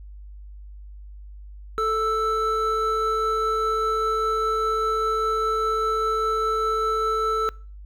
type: tone pair together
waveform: triangle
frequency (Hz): 439 / 1322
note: A4 / E6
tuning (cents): -4 / +5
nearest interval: octave + perfect fifth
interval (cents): 1909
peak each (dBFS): -23 / -20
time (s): 1.78-7.49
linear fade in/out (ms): 0
effects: noise-tail reverb RT60 0.4 s tail -23 dB re dry + added 50 Hz sine -38 dBFS peak until 7.85 s